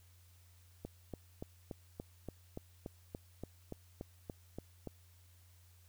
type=click train; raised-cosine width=2 ms; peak=-29 dBFS; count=15; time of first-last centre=0.85-4.873 s; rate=3.48 Hz; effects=added 88 Hz sine -61 dBFS peak until 5.88 s + white hiss -69 dBFS RMS until 5.88 s